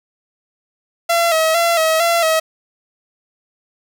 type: tone with vibrato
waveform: sawtooth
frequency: 659.3 Hz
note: E5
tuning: in tune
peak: -9 dBFS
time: 1.09-2.4 s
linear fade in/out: 10 ms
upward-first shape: square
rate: 2.2 Hz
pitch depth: 52 cents each way
effects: none